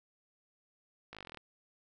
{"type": "slowing click train", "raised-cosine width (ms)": 0.3, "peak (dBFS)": -30, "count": 12, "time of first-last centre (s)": [1.13, 1.373], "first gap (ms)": 18, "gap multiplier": 1.04, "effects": []}